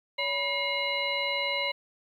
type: tone cluster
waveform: sine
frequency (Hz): 564 / 981 / 2138 / 2878 / 3990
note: C#5 / B5 / C7 / F#7 / B7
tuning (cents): +30 / -12 / +37 / -49 / +17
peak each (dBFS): -34 / -35 / -30 / -35 / -34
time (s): 0.18-1.72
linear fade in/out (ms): 10
effects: 10-bit